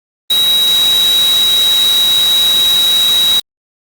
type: tone in noise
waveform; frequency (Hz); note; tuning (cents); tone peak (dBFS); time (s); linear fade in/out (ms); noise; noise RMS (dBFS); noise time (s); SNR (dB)
sine; 3845; B7; -47; -8; 0.3-3.4; 5; white; -20; 0.3-3.4; +9
effects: Opus 32 kbps